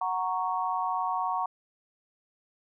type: chord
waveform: sine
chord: F# major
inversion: none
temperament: equal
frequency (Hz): 740 / 932.3 / 1108.7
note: F#5 / A#5 / C#6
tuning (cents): 0 / 0 / 0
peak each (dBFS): -31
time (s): 0.01-1.46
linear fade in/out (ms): 5
effects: none

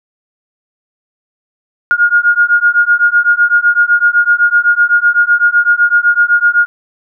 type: beating tone pair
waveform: sine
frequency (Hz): 1422 / 1429.9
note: F6 / F6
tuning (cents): +31 / +40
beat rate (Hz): 7.9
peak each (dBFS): -10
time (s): 1.91-6.66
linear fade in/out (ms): 0
effects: none

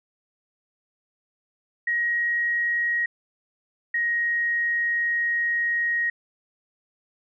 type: tone pair in turn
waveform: sine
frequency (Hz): 1891 / 1881.3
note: A#6 / A#6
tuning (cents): +24 / +15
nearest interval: unison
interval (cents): 9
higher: first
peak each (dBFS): -21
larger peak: neither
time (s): 1.87-3.06 / 3.94-6.1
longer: second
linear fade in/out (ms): 5
effects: none

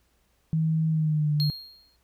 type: tone with pitch glide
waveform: sine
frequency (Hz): 159.5 to 148.82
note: D#3 to D3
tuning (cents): +43 to +23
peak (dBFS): -21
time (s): 0.53-1.5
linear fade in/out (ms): 0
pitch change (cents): -120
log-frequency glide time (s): 0.89-1.32
type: tone with exponential decay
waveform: triangle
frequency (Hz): 4247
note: C8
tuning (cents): +25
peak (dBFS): -24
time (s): 1.4-1.96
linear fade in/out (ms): 0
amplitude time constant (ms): 120
effects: added 60 Hz sine -69 dBFS peak until 2.03 s + pink hiss -69 dBFS RMS until 2.03 s

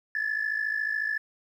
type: tone pair together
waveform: sine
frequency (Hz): 1706 / 1760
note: G#6 / A6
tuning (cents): +46 / 0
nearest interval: minor second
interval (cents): 54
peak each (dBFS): -28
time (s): 0.15-1.18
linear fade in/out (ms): 2
effects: tanh soft clip ceiling -21 dBFS + 10-bit

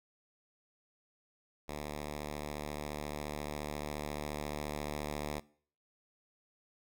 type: tone with level ramp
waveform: 5% pulse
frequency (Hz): 74.3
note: D2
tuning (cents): +21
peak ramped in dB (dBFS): -28 to -25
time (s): 1.68-5.4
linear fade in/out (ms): 10
effects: noise-tail reverb RT60 0.5 s tail -22 dB re dry

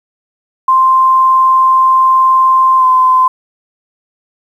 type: tone with pitch glide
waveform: sine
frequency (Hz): 1046.5 to 1029.7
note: C6 to C6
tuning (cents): 0 to -28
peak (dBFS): -5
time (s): 0.68-3.28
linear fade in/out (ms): 5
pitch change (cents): -28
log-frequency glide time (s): 2.78-2.84
effects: 7-bit

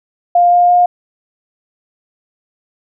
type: tone with pitch steps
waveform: sine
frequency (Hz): 702 / 706.5 / 711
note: F5 / F5 / F5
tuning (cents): +9 / +20 / +31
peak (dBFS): -6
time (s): 0.35-0.86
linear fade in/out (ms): 5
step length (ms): 170
effects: none

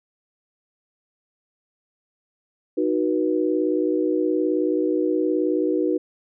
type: chord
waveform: sine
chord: B major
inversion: first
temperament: equal with one note detuned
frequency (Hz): 311.1 / 370 / 485.4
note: D#4 / F#4 / B4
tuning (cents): 0 / 0 / -30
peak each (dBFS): -22 / -23 / -25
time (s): 2.77-5.98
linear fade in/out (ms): 10
effects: none

